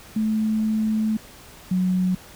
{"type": "tone pair in turn", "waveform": "sine", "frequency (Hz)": [217.7, 183.96], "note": ["A3", "F#3"], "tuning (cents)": [-18, -10], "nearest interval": "minor third", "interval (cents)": 292, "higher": "first", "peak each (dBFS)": [-19, -18], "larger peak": "second", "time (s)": [[0.16, 1.17], [1.71, 2.15]], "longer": "first", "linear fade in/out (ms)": 5, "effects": ["pink hiss -45 dBFS RMS until 2.35 s"]}